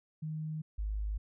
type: tone pair in turn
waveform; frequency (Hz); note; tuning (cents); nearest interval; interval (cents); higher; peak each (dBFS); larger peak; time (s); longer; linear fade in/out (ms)
sine; 155.8 / 51.99; D#3 / G#1; +3 / +3; octave + perfect fifth; 1900; first; -35 / -32; second; 0.22-0.62 / 0.78-1.18; neither; 10
effects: none